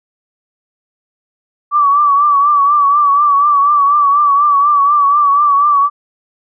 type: tone with vibrato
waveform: sine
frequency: 1152 Hz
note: D6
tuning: 34 cents flat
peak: -7 dBFS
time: 1.71-5.9 s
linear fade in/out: 50 ms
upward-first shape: triangle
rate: 4.1 Hz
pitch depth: 70 cents each way
effects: none